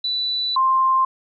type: tone pair in turn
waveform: sine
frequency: 3970 / 1051.5 Hz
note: B7 / C6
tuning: +8 / +8 cents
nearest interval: octave + major seventh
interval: 2300 cents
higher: first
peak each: -20 / -14 dBFS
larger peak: second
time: 0.04-0.56 / 0.56-1.05 s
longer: first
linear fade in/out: 5 ms
effects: none